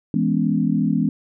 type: chord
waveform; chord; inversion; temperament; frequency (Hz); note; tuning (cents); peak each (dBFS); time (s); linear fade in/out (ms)
sine; C# minor seventh; first; equal with one note detuned; 164.81 / 207.7 / 246.9 / 280.9; E3 / G#3 / B3 / C#4; 0 / 0 / 0 / +23; -22 / -21 / -22 / -24; 0.14-1.09; 2
effects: none